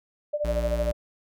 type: tone with tremolo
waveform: sine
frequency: 593 Hz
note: D5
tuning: 17 cents sharp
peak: -22 dBFS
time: 0.33-0.93 s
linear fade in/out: 10 ms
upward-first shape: sine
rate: 13 Hz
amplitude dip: 85%
type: tone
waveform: square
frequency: 58.27 Hz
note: A#1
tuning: in tune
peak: -27 dBFS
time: 0.44-0.92 s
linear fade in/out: 10 ms
effects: none